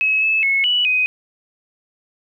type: tone with pitch steps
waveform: sine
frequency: 2570 / 2606 / 2188 / 2951 / 2507 Hz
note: E7 / E7 / C#7 / F#7 / D#7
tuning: -45 / -20 / -23 / -5 / +12 cents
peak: -14 dBFS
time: 0.01-1.06 s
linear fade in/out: 0 ms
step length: 210 ms
effects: 9-bit